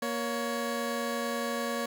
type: tone pair together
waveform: 20% pulse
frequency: 235.5 / 560 Hz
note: A#3 / C#5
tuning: +18 / +18 cents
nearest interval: octave + minor third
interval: 1500 cents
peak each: -28 dBFS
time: 0.02-1.86 s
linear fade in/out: 5 ms
effects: none